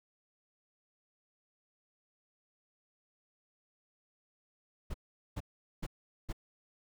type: noise bursts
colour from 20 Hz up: brown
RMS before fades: -36 dBFS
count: 4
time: 4.9-6.328 s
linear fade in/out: 10 ms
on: 42 ms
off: 420 ms
effects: none